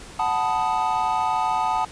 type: chord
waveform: triangle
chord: B dominant seventh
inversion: second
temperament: equal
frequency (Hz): 740 / 880 / 987.8 / 1244.5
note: F#5 / A5 / B5 / D#6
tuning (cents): 0 / 0 / 0 / 0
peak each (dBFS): -24 / -21 / -27 / -26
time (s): 0.19-1.85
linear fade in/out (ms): 5
effects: pink hiss -42 dBFS RMS until 1.91 s + resampled to 22050 Hz